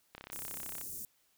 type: click train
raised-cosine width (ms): 0.3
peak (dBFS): -29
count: 23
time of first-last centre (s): 0.15-0.813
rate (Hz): 33.2
type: band-stop noise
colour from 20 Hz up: white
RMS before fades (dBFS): -43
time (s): 0.32-1.05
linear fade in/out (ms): 0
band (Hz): 370 to 6800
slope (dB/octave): 24
effects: white hiss -72 dBFS RMS until 1.37 s